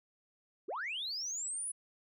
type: linear sweep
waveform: sine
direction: up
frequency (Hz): 293.7 to 10260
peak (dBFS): -35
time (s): 0.68-1.72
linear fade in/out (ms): 10
effects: tanh soft clip ceiling -32 dBFS